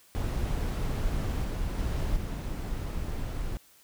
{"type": "noise with level steps", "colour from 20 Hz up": "brown", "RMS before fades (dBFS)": [-29, -31, -29, -33], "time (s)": [0.15, 3.57], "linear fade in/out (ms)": 0, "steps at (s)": [1.44, 1.78, 2.16], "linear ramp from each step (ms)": 5, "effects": ["white hiss -59 dBFS RMS until 3.83 s"]}